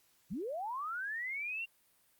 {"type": "linear sweep", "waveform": "sine", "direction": "up", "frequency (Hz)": [148.5, 2794], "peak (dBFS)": -36, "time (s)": [0.3, 1.66], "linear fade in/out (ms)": 20, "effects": ["white hiss -70 dBFS RMS until 2.19 s", "Opus 48 kbps"]}